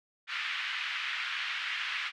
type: band-pass noise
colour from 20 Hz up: white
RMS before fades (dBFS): -35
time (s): 0.27-2.12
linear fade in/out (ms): 50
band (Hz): 1400 to 3000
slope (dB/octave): 24
effects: none